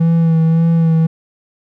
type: tone with vibrato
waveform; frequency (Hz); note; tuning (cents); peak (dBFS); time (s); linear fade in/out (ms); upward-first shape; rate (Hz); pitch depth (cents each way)
triangle; 164.1; E3; -8; -7; 0-1.07; 10; sine; 1.8; 25
effects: none